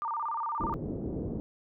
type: tone with vibrato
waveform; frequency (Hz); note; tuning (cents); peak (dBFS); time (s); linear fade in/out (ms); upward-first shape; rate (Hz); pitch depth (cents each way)
sine; 1046.5; C6; 0; -30; 0.02-0.74; 0; square; 17; 230
type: low-pass noise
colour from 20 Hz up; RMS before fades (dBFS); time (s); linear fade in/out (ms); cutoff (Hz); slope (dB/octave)
white; -35; 0.6-1.4; 0; 400; 24
effects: none